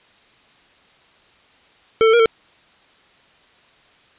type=tone with pitch steps; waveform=square; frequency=447.4 / 444.4 / 471.7 / 450 Hz; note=A4 / A4 / A#4 / A4; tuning=+29 / +17 / +20 / +39 cents; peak=-11 dBFS; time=2.01-2.258 s; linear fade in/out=0 ms; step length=62 ms; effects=white hiss -53 dBFS RMS until 4.18 s + resampled to 8000 Hz